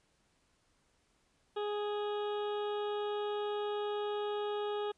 harmonic tone, 415.3 Hz, G#4, in tune, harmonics 1 / 2 / 3 / 4 / 6 / 7 / 8 / 9, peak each -34 / -41 / -45 / -52 / -58 / -53 / -51 / -55 dBFS, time 1.56-4.92 s, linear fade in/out 10 ms, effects pink hiss -73 dBFS RMS until 4.97 s + resampled to 22050 Hz

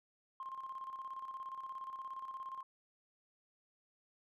sine tone with tremolo, 1060 Hz, C6, 22 cents sharp, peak -40 dBFS, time 0.4-2.63 s, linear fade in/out 2 ms, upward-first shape square, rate 17 Hz, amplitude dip 55%, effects tanh soft clip ceiling -36 dBFS

